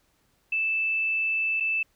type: tone with dropouts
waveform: sine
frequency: 2637 Hz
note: E7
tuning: in tune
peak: -23 dBFS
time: 0.52-1.83 s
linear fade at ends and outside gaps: 5 ms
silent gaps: 1.601-1.605 s
effects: pink hiss -68 dBFS RMS until 1.95 s